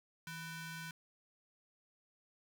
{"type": "ring-modulated tone", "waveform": "sawtooth", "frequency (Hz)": 830, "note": "G#5", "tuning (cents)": -1, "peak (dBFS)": -37, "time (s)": [0.27, 0.91], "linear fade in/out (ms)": 2, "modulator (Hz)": 668, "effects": []}